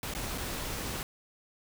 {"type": "noise with dropouts", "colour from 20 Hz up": "pink", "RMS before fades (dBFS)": -36, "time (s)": [0.03, 1.03], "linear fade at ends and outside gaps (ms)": 1, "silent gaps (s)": [[0.138, 0.149], [0.377, 0.381]], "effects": []}